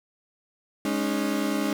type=chord; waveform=35% pulse; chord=Ab suspended fourth; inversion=none; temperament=equal with one note detuned; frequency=207.7 / 277.2 / 307 Hz; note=Ab3 / Db4 / Eb4; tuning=0 / 0 / -23 cents; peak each=-27 dBFS; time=0.85-1.73 s; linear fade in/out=2 ms; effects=none